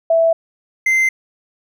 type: tone pair in turn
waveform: sine / triangle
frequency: 659 / 2077 Hz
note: E5 / C7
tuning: -1 / -13 cents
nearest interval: octave + minor sixth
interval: 1988 cents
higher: second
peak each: -10 dBFS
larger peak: neither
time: 0.1-0.33 / 0.86-1.09 s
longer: neither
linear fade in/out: 5 ms
effects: none